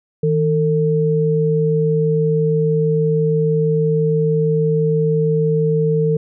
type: tone pair together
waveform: sine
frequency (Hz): 158.73 / 450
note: D#3 / A4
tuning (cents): +35 / +39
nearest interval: octave + tritone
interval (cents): 1804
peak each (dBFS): -16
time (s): 0.23-6.17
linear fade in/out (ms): 5
effects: none